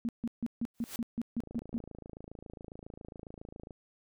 sine tone bursts, 233.3 Hz, A#3, 2 cents sharp, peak -30 dBFS, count 10, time 0.05-1.78 s, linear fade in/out 0 ms, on 38 ms, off 150 ms
white noise with exponential growth, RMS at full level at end -38 dBFS, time 0.74-0.96 s, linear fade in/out 2 ms, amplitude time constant 46 ms
click train, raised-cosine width 2 ms, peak -32 dBFS, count 64, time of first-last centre 1.4-3.708 s, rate 27.3 Hz
effects none

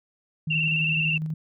sine tone with tremolo, 156.9 Hz, D#3, 15 cents sharp, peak -25 dBFS, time 0.47-1.34 s, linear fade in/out 5 ms, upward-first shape square, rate 12 Hz, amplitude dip 30%
sine tone with vibrato, 2715 Hz, F7, 50 cents flat, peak -22 dBFS, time 0.5-1.18 s, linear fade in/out 10 ms, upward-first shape square, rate 19 Hz, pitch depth 35 cents each way
effects none

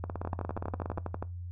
two click trains, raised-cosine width 1 ms, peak -20 / -21 dBFS, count 13 / 17, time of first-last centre 0.25-1.226 / 0.04-0.976 s, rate 12.3 / 17.1 Hz, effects noise-tail reverb RT60 0.2 s tail -19 dB re dry + added 88 Hz sine -37 dBFS peak until 1.51 s

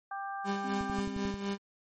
harmonic tone, 394.7 Hz, G4, 12 cents sharp, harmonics 2 / 3 / 4, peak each -37 / -41 / -43 dBFS, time 0.11-1 s, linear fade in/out 5 ms
30% pulse tone with tremolo, 199.1 Hz, G3, 27 cents sharp, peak -28 dBFS, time 0.44-1.58 s, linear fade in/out 50 ms, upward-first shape sine, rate 4 Hz, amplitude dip 60%
triangle tone with vibrato, 260.4 Hz, C4, 8 cents flat, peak -37 dBFS, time 0.64-1.31 s, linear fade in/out 5 ms, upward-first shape triangle, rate 4.9 Hz, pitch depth 24 cents each way
click train, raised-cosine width 5 ms, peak -28 dBFS, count 7, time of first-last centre 0.81-1.341 s, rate 11.3 Hz
effects MP3 32 kbps

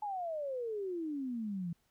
sine exponential sweep, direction down, 858 to 164.81 Hz, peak -35 dBFS, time 0.02-1.73 s, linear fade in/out 5 ms, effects pink hiss -75 dBFS RMS until 1.9 s

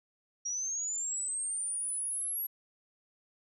sine linear sweep, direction up, 5670 to 11570 Hz, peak -32 dBFS, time 0.45-2.47 s, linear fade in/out 10 ms, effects none

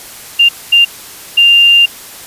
sine tone bursts at uneven times, 2794 Hz, F7, in tune, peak -3 dBFS, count 3, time 0.39-0.49 / 0.72-0.85 / 1.37-1.86 s, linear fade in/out 10 ms, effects white hiss -31 dBFS RMS until 2.26 s + resampled to 32000 Hz

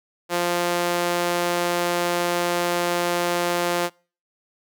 sawtooth tone with high-pass filter, 174.61 Hz, F3, in tune, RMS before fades -23 dBFS, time 0.29-3.9 s, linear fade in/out 50 ms, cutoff 440 Hz, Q 1, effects noise-tail reverb RT60 0.4 s tail -26 dB re dry

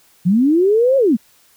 sine linear two-way sweep, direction up then down, 164.81 to 554.4 to 192.1 Hz, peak -10 dBFS, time 0.25-1.17 s, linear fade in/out 20 ms, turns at 0.97 s, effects white hiss -53 dBFS RMS until 1.56 s

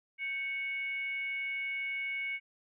sine tone with frequency modulation, 2217 Hz, C#7, in tune, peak -33 dBFS, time 0.18-2.4 s, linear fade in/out 50 ms, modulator 654 Hz, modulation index 0.34, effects none

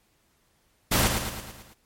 pink noise with echo, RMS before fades -22 dBFS, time 0.91-1.08 s, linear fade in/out 10 ms, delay 110 ms, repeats 6, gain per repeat -5 dB, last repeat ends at 1.74 s, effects pink hiss -67 dBFS RMS until 1.85 s + MP3 64 kbps

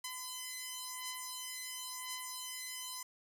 5% pulse beating tone pair, 1015 / 1015.96 Hz, B5 / B5, +47 / +49 cents, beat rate 0.96 Hz, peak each -34 / -31 dBFS, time 0.04-3.03 s, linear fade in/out 5 ms, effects none

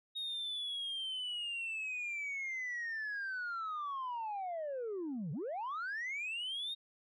sine linear two-way sweep, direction down then up, 3750 to 133.3 to 3750 Hz, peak -35 dBFS, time 0.15-6.75 s, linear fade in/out 20 ms, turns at 5.32 s, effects tanh soft clip ceiling -35 dBFS

